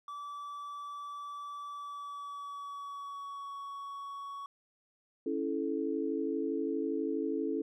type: tone with pitch glide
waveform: triangle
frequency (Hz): 1156 to 1118.6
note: D6 to C#6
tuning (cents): -28 to +15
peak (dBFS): -38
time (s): 0.08-4.46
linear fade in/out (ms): 2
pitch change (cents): -57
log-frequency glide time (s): 1.7-3.54
type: chord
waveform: sine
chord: A major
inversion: first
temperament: equal with one note detuned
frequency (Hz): 277.2 / 329.6 / 435.2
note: C#4 / E4 / A4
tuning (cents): 0 / 0 / -19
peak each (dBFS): -35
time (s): 5.26-7.62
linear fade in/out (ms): 5
effects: none